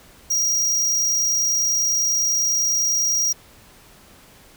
square tone, 5710 Hz, F8, 37 cents sharp, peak -18 dBFS, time 0.3-3.33 s, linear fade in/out 10 ms, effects pink hiss -49 dBFS RMS until 4.56 s

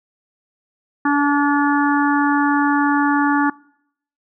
harmonic tone, 287.7 Hz, D4, 36 cents flat, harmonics 1 / 3 / 4 / 5 / 6, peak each -16 / -21 / -22 / -23 / -24 dBFS, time 1.05-3.5 s, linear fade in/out 5 ms, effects noise-tail reverb RT60 0.7 s tail -24 dB re dry

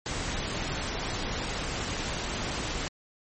pink noise, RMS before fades -32 dBFS, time 0.06-2.88 s, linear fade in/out 0 ms, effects MP3 32 kbps

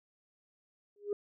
sine tone with exponential growth, 410 Hz, G#4, 22 cents flat, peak -26 dBFS, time 0.96-1.13 s, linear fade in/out 2 ms, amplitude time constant 35 ms, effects tanh soft clip ceiling -24 dBFS

